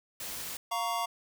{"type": "noise", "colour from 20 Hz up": "white", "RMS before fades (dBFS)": -39, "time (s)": [0.2, 0.57], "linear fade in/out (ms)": 2}
{"type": "chord", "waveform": "square", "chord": "Bb minor", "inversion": "second", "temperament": "just", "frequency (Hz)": [699.2, 932.3, 1118.8], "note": ["F5", "Bb5", "Db6"], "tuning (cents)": [2, 0, 16], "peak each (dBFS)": -35, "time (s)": [0.71, 1.06], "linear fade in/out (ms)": 10}
{"effects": []}